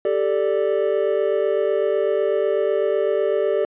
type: chord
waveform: triangle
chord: G suspended second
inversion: none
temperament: equal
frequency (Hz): 392 / 440 / 587.3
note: G4 / A4 / D5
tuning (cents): 0 / 0 / 0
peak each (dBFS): -20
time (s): 0.05-3.65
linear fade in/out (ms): 2
effects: resampled to 8000 Hz